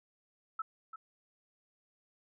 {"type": "tone with echo", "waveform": "sine", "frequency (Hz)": 1313, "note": "E6", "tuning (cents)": -7, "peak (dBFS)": -33, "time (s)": [0.59, 0.62], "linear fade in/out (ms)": 5, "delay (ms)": 340, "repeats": 1, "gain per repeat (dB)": -10, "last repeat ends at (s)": 0.96, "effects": []}